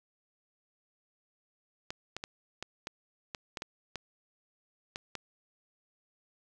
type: clicks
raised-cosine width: 0.2 ms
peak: -20 dBFS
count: 11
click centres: 1.905 / 2.166 / 2.239 / 2.626 / 2.871 / 3.348 / 3.572 / 3.621 / 3.957 / 4.959 / 5.153 s
effects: none